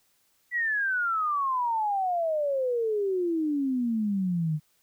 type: exponential sweep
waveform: sine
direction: down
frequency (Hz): 1975.5 to 148.8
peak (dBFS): -24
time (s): 0.51-4.6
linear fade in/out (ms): 50
effects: white hiss -68 dBFS RMS until 4.82 s